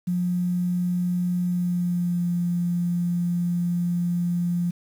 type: tone with pitch glide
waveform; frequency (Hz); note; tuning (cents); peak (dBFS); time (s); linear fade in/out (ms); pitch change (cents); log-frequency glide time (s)
sine; 178 to 174.44; F3 to F3; +33 to -2; -21; 0.07-4.71; 10; -35; 1.45-2.29
effects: 8-bit